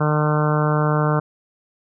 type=harmonic tone; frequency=151.2 Hz; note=D#3; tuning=49 cents flat; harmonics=1 / 2 / 3 / 4 / 5 / 6 / 7 / 8 / 9 / 10; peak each=-18 / -27 / -25 / -26 / -30 / -30 / -28 / -29 / -28 / -33 dBFS; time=0-1.2 s; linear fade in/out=10 ms; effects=none